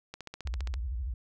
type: click train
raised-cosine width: 0.2 ms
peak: -23 dBFS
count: 10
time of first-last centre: 0.14-0.74 s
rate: 15 Hz
type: tone with vibrato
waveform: sine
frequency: 61.74 Hz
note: B1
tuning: in tune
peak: -31 dBFS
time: 0.45-1.14 s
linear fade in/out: 5 ms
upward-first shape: sine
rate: 13 Hz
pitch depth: 280 cents each way
effects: none